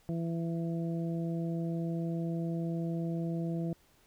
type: harmonic tone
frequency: 166.9 Hz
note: E3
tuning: 22 cents sharp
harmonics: 1 / 2 / 3 / 4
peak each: -32 / -38 / -45 / -45 dBFS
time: 0.09-3.73 s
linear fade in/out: 0 ms
effects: pink hiss -66 dBFS RMS until 4.06 s